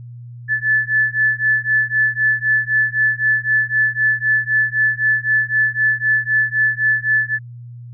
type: beating tone pair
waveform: sine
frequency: 1736 / 1739.9 Hz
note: A6 / A6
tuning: -24 / -20 cents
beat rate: 3.9 Hz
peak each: -17 dBFS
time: 0.48-7.39 s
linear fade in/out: 50 ms
effects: added 120 Hz sine -32 dBFS peak until 7.93 s